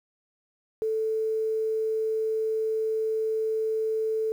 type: tone with quantisation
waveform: sine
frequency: 440 Hz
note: A4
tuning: in tune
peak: -24 dBFS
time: 0.82-4.32 s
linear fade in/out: 0 ms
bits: 9
effects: none